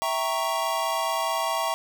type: chord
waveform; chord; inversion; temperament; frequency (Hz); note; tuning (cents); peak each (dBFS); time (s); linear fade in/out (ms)
square; E diminished seventh; none; equal; 659.3 / 784 / 932.3 / 1108.7; E5 / G5 / Bb5 / Db6; 0 / 0 / 0 / 0; -30 / -33 / -30 / -30; 0.02-1.74; 0
effects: none

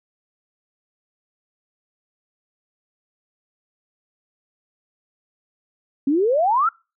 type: exponential sweep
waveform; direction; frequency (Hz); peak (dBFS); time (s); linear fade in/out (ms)
sine; up; 264.1 to 1396.9; -15; 6.07-6.69; 5
effects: noise-tail reverb RT60 0.3 s tail -26 dB re dry

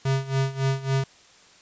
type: tone with tremolo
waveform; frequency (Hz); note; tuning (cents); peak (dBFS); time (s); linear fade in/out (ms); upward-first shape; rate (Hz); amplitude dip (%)
square; 134.8; C#3; -48; -20; 0.05-1.04; 5; sine; 3.6; 85
effects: white hiss -53 dBFS RMS until 1.61 s + resampled to 16000 Hz

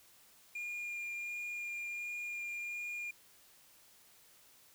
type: tone with vibrato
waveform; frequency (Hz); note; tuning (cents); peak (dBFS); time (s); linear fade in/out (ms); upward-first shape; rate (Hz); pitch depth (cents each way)
triangle; 2413; D7; +46; -37; 0.55-3.11; 5; sine; 1.4; 9
effects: white hiss -63 dBFS RMS until 4.74 s

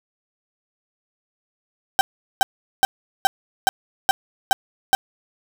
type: tone bursts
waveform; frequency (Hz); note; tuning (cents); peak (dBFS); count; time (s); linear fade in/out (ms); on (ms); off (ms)
35% pulse; 776; G5; -18; -10; 8; 1.99-4.95; 0; 20; 400
effects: none

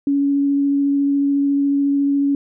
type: tone with vibrato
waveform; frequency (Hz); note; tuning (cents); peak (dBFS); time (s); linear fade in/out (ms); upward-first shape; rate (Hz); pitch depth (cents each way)
sine; 281; C#4; +24; -14; 0.07-2.35; 2; sine; 14; 8
effects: none

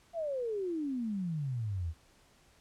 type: exponential sweep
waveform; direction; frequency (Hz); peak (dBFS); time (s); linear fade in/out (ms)
sine; down; 697 to 76.8; -32; 0.13-1.94; 50
effects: pink hiss -64 dBFS RMS until 2.6 s + low-pass 10000 Hz 12 dB/octave

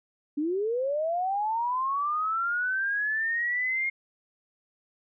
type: linear sweep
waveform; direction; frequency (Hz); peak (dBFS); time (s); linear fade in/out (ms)
sine; up; 281.8 to 2146; -25; 0.37-3.9; 10
effects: none

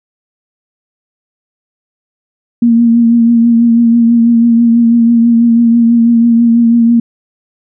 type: tone with vibrato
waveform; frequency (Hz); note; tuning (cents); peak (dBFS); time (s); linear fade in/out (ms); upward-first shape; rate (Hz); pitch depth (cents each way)
sine; 233.1; A#3; 0; -4; 2.62-7; 5; triangle; 6.1; 35
effects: none

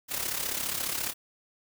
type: noise with amplitude modulation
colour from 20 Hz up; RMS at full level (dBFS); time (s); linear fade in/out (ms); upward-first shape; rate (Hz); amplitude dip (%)
white; -29; 0.08-1.14; 50; sine; 34.6; 65
effects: none

